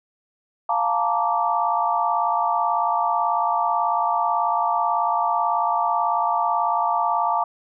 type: chord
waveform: sine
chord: Bb major seventh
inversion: second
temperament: just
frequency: 699.2 / 874.1 / 932.3 / 1165.4 Hz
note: F5 / A5 / Bb5 / D6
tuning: +2 / -12 / 0 / -14 cents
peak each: -24 dBFS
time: 0.69-7.44 s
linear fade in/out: 5 ms
effects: none